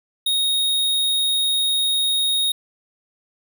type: tone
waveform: square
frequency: 3736 Hz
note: A#7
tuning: 3 cents sharp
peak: -18 dBFS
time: 0.26-2.52 s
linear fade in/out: 5 ms
effects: none